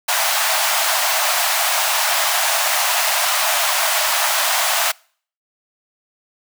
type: high-pass noise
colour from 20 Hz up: pink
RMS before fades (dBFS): -18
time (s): 0.08-4.92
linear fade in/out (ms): 10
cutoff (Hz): 610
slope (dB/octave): 96
effects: noise-tail reverb RT60 0.5 s tail -26 dB re dry